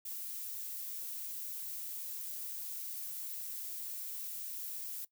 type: noise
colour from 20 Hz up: violet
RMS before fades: -42 dBFS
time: 0.05-5.05 s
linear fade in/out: 5 ms
effects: noise-tail reverb RT60 0.1 s tail -19 dB re dry